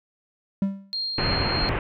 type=tone with exponential decay; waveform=triangle; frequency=196 Hz; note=G3; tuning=in tune; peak=-15 dBFS; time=0.62-0.93 s; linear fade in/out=2 ms; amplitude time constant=66 ms
type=tone with tremolo; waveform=sine; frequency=4217 Hz; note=C8; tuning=13 cents sharp; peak=-25 dBFS; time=0.93-1.69 s; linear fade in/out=0 ms; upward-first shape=sine; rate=3.3 Hz; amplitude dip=25%
type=low-pass noise; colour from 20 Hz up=pink; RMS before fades=-25 dBFS; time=1.18-1.79 s; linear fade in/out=2 ms; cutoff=2800 Hz; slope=48 dB/octave
effects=none